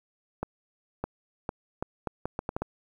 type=accelerating click train; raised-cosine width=1 ms; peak=-16 dBFS; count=10; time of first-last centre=0.43-2.62 s; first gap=610 ms; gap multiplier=0.74; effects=9-bit